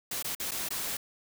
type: noise with dropouts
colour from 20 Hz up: white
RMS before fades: -34 dBFS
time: 0.11-0.97 s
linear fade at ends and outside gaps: 5 ms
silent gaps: 0.226-0.244 / 0.351-0.398 / 0.51-0.516 / 0.688-0.705 s
effects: none